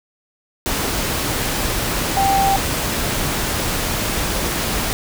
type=tone in noise; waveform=sine; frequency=784 Hz; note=G5; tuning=in tune; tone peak=-14 dBFS; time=2.17-2.56 s; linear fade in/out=0 ms; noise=pink; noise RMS=-21 dBFS; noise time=0.66-4.93 s; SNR=+4 dB; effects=none